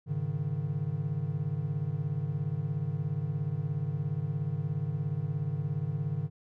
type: chord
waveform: triangle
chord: Ab suspended fourth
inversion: none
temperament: equal with one note detuned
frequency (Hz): 102.81 / 138.59 / 155.56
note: Ab2 / Db3 / Eb3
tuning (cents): -17 / 0 / 0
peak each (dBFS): -35 / -31 / -31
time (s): 0.06-6.3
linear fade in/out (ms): 50
effects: none